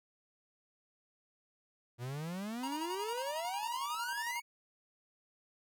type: exponential sweep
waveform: 45% pulse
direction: up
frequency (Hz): 116.54 to 2267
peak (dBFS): -38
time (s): 1.98-4.42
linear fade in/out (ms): 50
type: tone with tremolo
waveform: square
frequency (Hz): 949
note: A#5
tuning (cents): +31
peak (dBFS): -38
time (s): 2.63-4.4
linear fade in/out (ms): 5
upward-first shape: square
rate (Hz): 11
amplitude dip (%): 50
effects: none